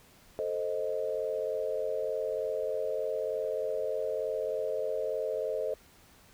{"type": "chord", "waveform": "sine", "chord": "A diminished", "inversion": "none", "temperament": "equal", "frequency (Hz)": [440, 523.3, 622.3], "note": ["A4", "C5", "Eb5"], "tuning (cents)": [0, 0, 0], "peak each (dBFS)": -34, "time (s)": [0.39, 5.74], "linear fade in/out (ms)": 0, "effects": ["pink hiss -59 dBFS RMS until 6.33 s"]}